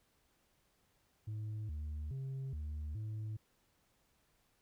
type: tone with pitch steps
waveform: sine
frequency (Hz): 107.4 / 75.5 / 134 / 75.4 / 108.1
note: A2 / D2 / C3 / D2 / A2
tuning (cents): -41 / +48 / +42 / +46 / -30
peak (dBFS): -36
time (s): 1.27-3.37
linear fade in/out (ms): 10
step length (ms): 420
effects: tanh soft clip ceiling -38 dBFS + pink hiss -75 dBFS RMS until 4.61 s